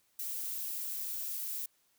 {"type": "noise", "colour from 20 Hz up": "violet", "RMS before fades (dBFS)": -38, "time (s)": [0.19, 1.66], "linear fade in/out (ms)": 5, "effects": ["white hiss -72 dBFS RMS until 1.98 s"]}